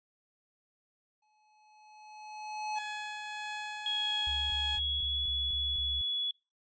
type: tone with exponential growth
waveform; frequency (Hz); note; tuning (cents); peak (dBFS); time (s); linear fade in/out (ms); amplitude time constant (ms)
square; 853; G#5; +46; -32; 1.22-2.79; 5; 340
type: tone with tremolo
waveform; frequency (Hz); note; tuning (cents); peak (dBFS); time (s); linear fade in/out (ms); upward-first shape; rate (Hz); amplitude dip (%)
15% pulse; 845; G#5; +30; -30; 2.75-4.8; 50; triangle; 1.6; 30
type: tone with pitch glide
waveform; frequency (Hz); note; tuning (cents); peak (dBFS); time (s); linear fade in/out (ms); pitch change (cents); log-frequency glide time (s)
sine; 3322 to 3392; G#7 to G#7; 0 to +36; -30; 3.86-6.31; 2; +36; 4.71-5.23
type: tone bursts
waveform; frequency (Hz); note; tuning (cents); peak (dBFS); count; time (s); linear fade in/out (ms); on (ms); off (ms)
sine; 69.3; C#2; 0; -38; 7; 4.27-6.012; 0; 230; 22
effects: noise-tail reverb RT60 0.3 s tail -26 dB re dry + resampled to 16000 Hz